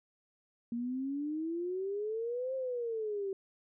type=exponential two-way sweep; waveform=sine; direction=up then down; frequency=232.1 to 532 to 382.2 Hz; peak=-33 dBFS; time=0.72-3.33 s; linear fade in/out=2 ms; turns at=2.55 s; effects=none